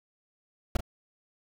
brown noise with echo, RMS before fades -23 dBFS, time 0.75-0.77 s, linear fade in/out 5 ms, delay 37 ms, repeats 1, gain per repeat -10 dB, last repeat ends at 0.807 s, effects none

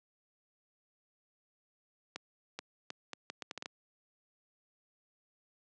accelerating click train, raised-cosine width 0.2 ms, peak -22 dBFS, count 10, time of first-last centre 2.16-3.659 s, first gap 430 ms, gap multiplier 0.73, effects high-pass 200 Hz 12 dB/octave + resampled to 22050 Hz

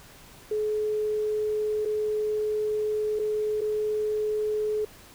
sine tone with dropouts, 426.2 Hz, G#4, 45 cents sharp, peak -24 dBFS, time 0.51-4.85 s, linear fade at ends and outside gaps 5 ms, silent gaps 1.851-1.856 / 3.191-3.195 / 3.609-3.615 s, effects pink hiss -50 dBFS RMS until 5.14 s

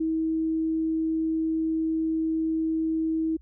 sine tone, 320.8 Hz, E4, 47 cents flat, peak -23 dBFS, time 0-3.37 s, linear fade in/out 10 ms, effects added 60 Hz sine -49 dBFS peak until 3.41 s

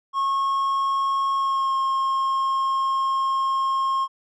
triangle tone with pitch glide, 1090 to 1073.8 Hz, C#6 to C6, -29 to +45 cents, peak -18 dBFS, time 0.13-4.08 s, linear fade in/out 50 ms, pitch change -26 cents, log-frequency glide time 1.35-1.76 s, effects resampled to 22050 Hz

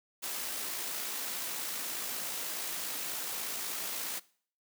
white noise with amplitude modulation, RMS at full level -36 dBFS, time 0.22-4.2 s, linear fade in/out 20 ms, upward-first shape sine, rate 56.7 Hz, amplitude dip 25%, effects noise-tail reverb RT60 0.5 s tail -21 dB re dry + high-pass 200 Hz 12 dB/octave

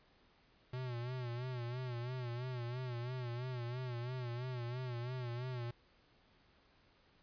square tone with vibrato, 123.47 Hz, B2, in tune, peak -40 dBFS, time 0.73-5.71 s, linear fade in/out 5 ms, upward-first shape sine, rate 3 Hz, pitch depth 79 cents each way, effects pink hiss -69 dBFS RMS until 7.22 s + resampled to 11025 Hz

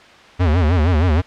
square tone with vibrato, 82.7 Hz, E2, 6 cents sharp, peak -13 dBFS, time 0.39-1.22 s, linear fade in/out 20 ms, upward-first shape sine, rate 6.4 Hz, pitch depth 190 cents each way, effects white hiss -43 dBFS RMS until 1.26 s + low-pass 3000 Hz 12 dB/octave

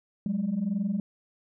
sine tone pair together, 185 / 206.7 Hz, F#3 / G#3, 0 / -8 cents, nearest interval major second, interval 192 cents, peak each -29 / -26 dBFS, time 0.26-1 s, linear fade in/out 2 ms, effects tanh soft clip ceiling -21 dBFS

